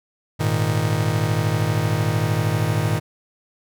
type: chord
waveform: 45% pulse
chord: Ab suspended second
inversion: none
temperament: just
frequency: 103.83 / 116.8 / 155.74 Hz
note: Ab2 / Bb2 / Eb3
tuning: 0 / +4 / +2 cents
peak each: -23 dBFS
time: 0.39-3 s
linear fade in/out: 20 ms
effects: none